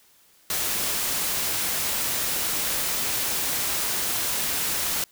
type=noise; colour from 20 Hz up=white; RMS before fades=-26 dBFS; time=0.5-5.04 s; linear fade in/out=2 ms; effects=white hiss -58 dBFS RMS until 5.11 s